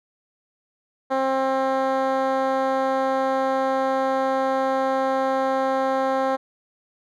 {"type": "tone with band-pass filter", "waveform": "10% pulse", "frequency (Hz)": 265.7, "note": "C4", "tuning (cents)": 27, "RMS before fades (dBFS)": -22, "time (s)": [1.1, 6.37], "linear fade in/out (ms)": 20, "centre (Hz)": 580, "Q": 1.1, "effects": []}